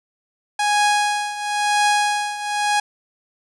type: tone with tremolo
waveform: sawtooth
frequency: 829 Hz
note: G#5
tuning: 3 cents flat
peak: -10 dBFS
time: 0.59-2.8 s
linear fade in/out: 5 ms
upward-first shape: triangle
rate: 0.98 Hz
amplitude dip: 80%
effects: resampled to 24000 Hz + 8-bit